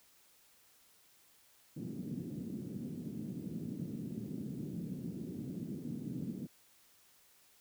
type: band-pass noise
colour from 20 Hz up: pink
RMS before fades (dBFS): -42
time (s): 1.76-6.47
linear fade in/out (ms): 10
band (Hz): 150 to 290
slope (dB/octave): 24
effects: white hiss -66 dBFS RMS until 7.6 s